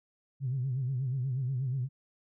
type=tone with vibrato; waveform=sine; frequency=130 Hz; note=C3; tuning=11 cents flat; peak=-28 dBFS; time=0.4-1.89 s; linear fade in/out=50 ms; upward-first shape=sine; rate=8.3 Hz; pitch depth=110 cents each way; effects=tanh soft clip ceiling -24 dBFS